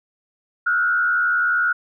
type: tone with frequency modulation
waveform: sine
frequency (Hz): 1435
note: F6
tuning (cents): +47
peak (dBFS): -16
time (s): 0.66-1.73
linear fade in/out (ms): 10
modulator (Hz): 79.1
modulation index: 0.86
effects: none